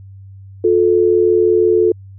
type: tone pair together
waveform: sine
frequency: 357.1 / 437.1 Hz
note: F4 / A4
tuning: +39 / -11 cents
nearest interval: minor third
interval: 350 cents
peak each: -12 dBFS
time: 0.64-1.92 s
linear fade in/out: 5 ms
effects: added 97 Hz sine -34 dBFS peak until 2.18 s